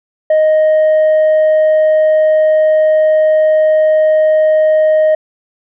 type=tone; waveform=sine; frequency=622.3 Hz; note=D#5; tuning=in tune; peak=-4 dBFS; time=0.3-5.15 s; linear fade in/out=5 ms; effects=tanh soft clip ceiling -6 dBFS